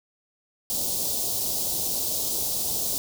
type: band-stop noise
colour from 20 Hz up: white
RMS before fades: -27 dBFS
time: 0.7-2.98 s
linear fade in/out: 0 ms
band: 760 to 4000 Hz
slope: 24 dB/octave
effects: none